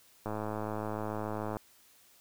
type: click train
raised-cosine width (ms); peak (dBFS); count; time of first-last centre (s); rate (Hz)
1; -22; 141; 0.26-1.568; 107
effects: white hiss -62 dBFS RMS until 2.2 s